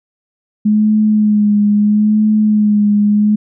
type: tone with vibrato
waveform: sine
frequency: 210.5 Hz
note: G#3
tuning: 24 cents sharp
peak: -8 dBFS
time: 0.65-3.36 s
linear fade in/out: 10 ms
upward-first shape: sine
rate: 0.76 Hz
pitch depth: 32 cents each way
effects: none